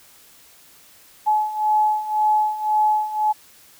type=beating tone pair; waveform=sine; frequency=852 / 853.9 Hz; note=G#5 / G#5; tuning=+44 / +48 cents; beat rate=1.9 Hz; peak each=-22 / -18 dBFS; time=1.26-3.33 s; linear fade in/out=20 ms; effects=white hiss -50 dBFS RMS until 3.79 s